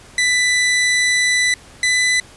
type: tone pair in turn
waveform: sawtooth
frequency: 1988 / 1998.4 Hz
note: B6 / B6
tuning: +11 / +20 cents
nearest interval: unison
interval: 9 cents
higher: second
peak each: -10 dBFS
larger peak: neither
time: 0.18-1.54 / 1.83-2.2 s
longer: first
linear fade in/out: 2 ms
effects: pink hiss -43 dBFS RMS until 2.36 s + resampled to 24000 Hz